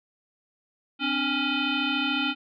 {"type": "tone with frequency modulation", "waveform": "sine", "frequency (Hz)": 1396.9, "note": "F6", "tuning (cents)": 0, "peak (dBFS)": -23, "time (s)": [0.99, 2.35], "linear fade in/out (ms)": 50, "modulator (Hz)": 552, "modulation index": 3.6, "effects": []}